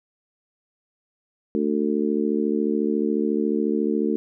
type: harmonic tone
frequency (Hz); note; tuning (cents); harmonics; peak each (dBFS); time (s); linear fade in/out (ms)
74.1; D2; +16; 3 / 4 / 5 / 6; -24 / -25 / -26 / -27; 1.55-4.16; 0
effects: none